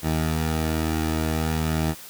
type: tone pair together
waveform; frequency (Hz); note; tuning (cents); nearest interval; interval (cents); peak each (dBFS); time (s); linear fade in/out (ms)
15% pulse; 78.98 / 158.4; D#2 / D#3; +26 / +31; octave; 1205; -16 / -25; 0.02-1.95; 50
effects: white hiss -42 dBFS RMS until 2.09 s